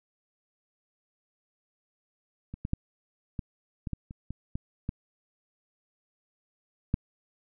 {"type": "clicks", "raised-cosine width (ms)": 5, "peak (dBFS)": [-26, -20, -14, -20, -21, -19, -29, -23, -20, -18, -12], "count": 11, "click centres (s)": [2.54, 2.651, 2.734, 3.392, 3.872, 3.933, 4.109, 4.306, 4.555, 4.891, 6.941], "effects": []}